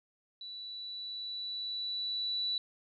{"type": "tone with level ramp", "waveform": "sine", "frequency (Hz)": 3951, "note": "B7", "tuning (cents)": 0, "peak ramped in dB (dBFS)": [-42, -30], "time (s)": [0.41, 2.58], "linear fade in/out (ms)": 2, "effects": []}